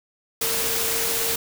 sine tone in noise, 456.7 Hz, A#4, 36 cents flat, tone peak -32 dBFS, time 0.41-1.36 s, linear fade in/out 5 ms, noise white, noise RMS -24 dBFS, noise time 0.41-1.36 s, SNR -11 dB, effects none

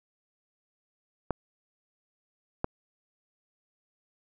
clicks, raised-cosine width 1 ms, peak -13 dBFS, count 2, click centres 1.307 / 2.644 s, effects none

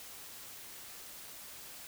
silence, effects white hiss -49 dBFS RMS until 1.87 s

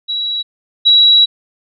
sine tone pair in turn, 3893 / 3893 Hz, B7 / B7, -26 / -26 cents, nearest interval unison, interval 0 cents, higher neither, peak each -16 / -5 dBFS, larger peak second, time 0.08-0.43 / 0.85-1.26 s, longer second, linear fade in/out 20 ms, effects none

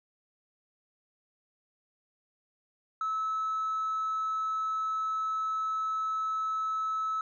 sine tone with hard clipping, 1300 Hz, E6, 24 cents flat, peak -29 dBFS, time 3.01-7.21 s, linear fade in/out 2 ms, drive 1 dB, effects resampled to 16000 Hz

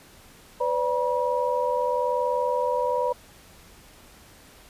sine tone cluster, 502 / 583 / 964 Hz, B4 / D5 / B5, +28 / -13 / -42 cents, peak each -25 / -28 / -26 dBFS, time 0.6-3.13 s, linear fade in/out 10 ms, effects pink hiss -51 dBFS RMS until 4.69 s + resampled to 32000 Hz

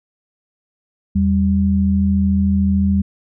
sine tone pair together, 82.35 / 196 Hz, E2 / G3, -1 / 0 cents, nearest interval octave + minor third, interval 1501 cents, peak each -17 / -14 dBFS, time 1.15-3.02 s, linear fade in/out 10 ms, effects none

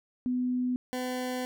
sine / 20% pulse tone pair in turn, 250 / 252.6 Hz, B3 / B3, +21 / +39 cents, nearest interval unison, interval 18 cents, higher second, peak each -26 dBFS, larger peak neither, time 0.26-0.76 / 0.93-1.45 s, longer second, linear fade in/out 0 ms, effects none

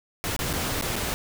pink noise with dropouts, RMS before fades -28 dBFS, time 0.24-1.14 s, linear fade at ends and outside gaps 0 ms, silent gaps 0.364-0.391 / 0.53-0.536 / 0.812-0.823 / 0.957-0.963 s, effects none

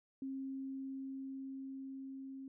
sine tone with level ramp, 268.2 Hz, C4, 43 cents sharp, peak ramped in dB -39 to -45 dBFS, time 0.22-2.48 s, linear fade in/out 2 ms, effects none

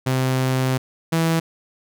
sawtooth tone pair in turn, 130.1 / 163.92 Hz, C3 / E3, -9 / -9 cents, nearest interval major third, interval 400 cents, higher second, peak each -14 / -13 dBFS, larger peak second, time 0.06-0.78 / 1.12-1.4 s, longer first, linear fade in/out 10 ms, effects none

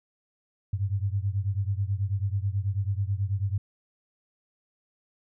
sine beating tone pair, 95.7 / 104.9 Hz, G2 / G#2, -41 / +18 cents, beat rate 9.2 Hz, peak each -27 / -29 dBFS, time 0.73-3.58 s, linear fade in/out 5 ms, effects none

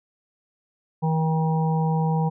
harmonic tone with a mistuned harmonic, 159.1 Hz, D#3, 39 cents sharp, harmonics 1 / 3 / 5 / 6, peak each -20 / -31 / -29 / -32 dBFS, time 1.02-2.3 s, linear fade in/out 20 ms, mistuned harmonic 1, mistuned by +20 cents, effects none

